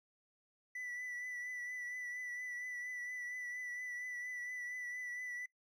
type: tone with vibrato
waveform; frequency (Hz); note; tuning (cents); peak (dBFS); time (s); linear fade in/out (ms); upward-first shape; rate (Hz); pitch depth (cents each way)
triangle; 1975.5; B6; 0; -40; 0.75-5.46; 5; triangle; 4.3; 31
effects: noise-tail reverb RT60 0.1 s tail -19 dB re dry